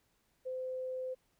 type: tone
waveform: sine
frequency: 514 Hz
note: C5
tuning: 31 cents flat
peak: -36 dBFS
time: 0.45-1.15 s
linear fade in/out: 20 ms
effects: pink hiss -75 dBFS RMS until 1.39 s